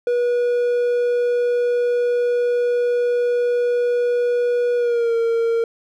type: tone with pitch glide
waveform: triangle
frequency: 484.5 to 460.8 Hz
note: B4 to A#4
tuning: -33 to -20 cents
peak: -14 dBFS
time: 0.07-5.64 s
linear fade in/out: 2 ms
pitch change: -87 cents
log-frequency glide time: 4.76-5.15 s
effects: none